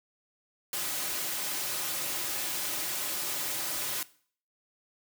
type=noise with comb filter; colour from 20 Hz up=white; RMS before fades=-33 dBFS; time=0.73-4.03 s; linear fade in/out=2 ms; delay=4.4 ms; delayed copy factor=-0.5; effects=noise-tail reverb RT60 0.5 s tail -19 dB re dry + high-pass 150 Hz 12 dB/octave